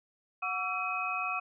sine tone cluster, 733 / 1137 / 1339 / 2527 Hz, F#5 / C#6 / E6 / D#7, -16 / +44 / +27 / +26 cents, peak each -38 / -36 / -37 / -34 dBFS, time 0.42-1.4 s, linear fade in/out 10 ms, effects none

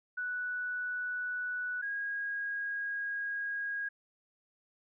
sine tone pair in turn, 1480 / 1639.3 Hz, F#6 / G#6, 0 / -23 cents, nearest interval major second, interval 177 cents, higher second, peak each -33 / -33 dBFS, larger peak neither, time 0.17-1.82 / 1.82-3.89 s, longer second, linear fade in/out 10 ms, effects none

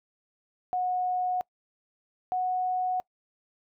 sine tone pair in turn, 730 / 735.9 Hz, F#5 / F#5, -24 / -10 cents, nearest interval unison, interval 14 cents, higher second, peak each -25 dBFS, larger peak neither, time 0.73-1.41 / 2.32-3 s, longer neither, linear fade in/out 0 ms, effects noise-tail reverb RT60 0.1 s tail -25 dB re dry

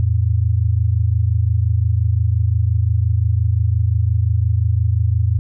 sine tone pair together, 85.46 / 111.2 Hz, F2 / A2, -37 / +19 cents, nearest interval perfect fourth, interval 456 cents, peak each -16 dBFS, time 0-5.39 s, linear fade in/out 0 ms, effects none

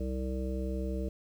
harmonic tone, 64.7 Hz, C2, 19 cents flat, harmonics 1 / 3 / 5 / 7 / 9, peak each -33 / -38 / -40 / -41 / -43 dBFS, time 0-1.09 s, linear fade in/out 5 ms, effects 10-bit

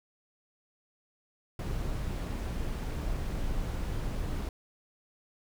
brown noise, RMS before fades -33 dBFS, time 1.59-4.49 s, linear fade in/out 2 ms, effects none

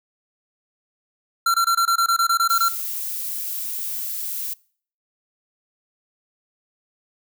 square tone bursts, 1364 Hz, F6, 41 cents flat, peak -16 dBFS, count 12, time 1.46-2.686 s, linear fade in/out 5 ms, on 82 ms, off 22 ms
violet noise, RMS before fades -28 dBFS, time 2.49-4.54 s, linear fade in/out 10 ms
effects noise-tail reverb RT60 0.5 s tail -24 dB re dry

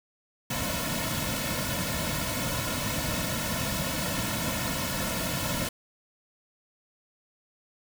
pink noise with comb filter, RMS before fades -30 dBFS, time 0.5-5.69 s, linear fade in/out 5 ms, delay 2.5 ms, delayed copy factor -0.95, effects none

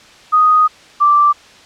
sine tone pair in turn, 1244.5 / 1172.6 Hz, D#6 / D6, 0 / -3 cents, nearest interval minor second, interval 103 cents, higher first, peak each -7 dBFS, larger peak neither, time 0.32-0.68 / 1-1.33 s, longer first, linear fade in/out 20 ms, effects white hiss -42 dBFS RMS until 1.65 s + low-pass 5000 Hz 12 dB/octave

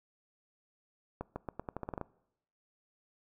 accelerating click train, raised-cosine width 1 ms, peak -23 dBFS, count 11, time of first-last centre 1.21-2.013 s, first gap 150 ms, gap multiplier 0.85, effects noise-tail reverb RT60 0.8 s tail -22 dB re dry

